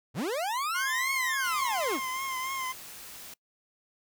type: linear two-way sweep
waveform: 40% pulse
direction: up then down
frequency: 90.2 to 2217 to 207.3 Hz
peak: -28 dBFS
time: 0.14-2 s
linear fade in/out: 50 ms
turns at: 1.13 s
type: tone with vibrato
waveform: 25% pulse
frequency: 1051 Hz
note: C6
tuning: 7 cents sharp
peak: -28 dBFS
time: 0.74-2.73 s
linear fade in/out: 20 ms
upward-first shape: triangle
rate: 3.5 Hz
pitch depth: 56 cents each way
type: noise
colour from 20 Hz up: white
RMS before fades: -45 dBFS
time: 1.44-3.34 s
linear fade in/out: 5 ms
effects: noise-tail reverb RT60 0.1 s tail -23 dB re dry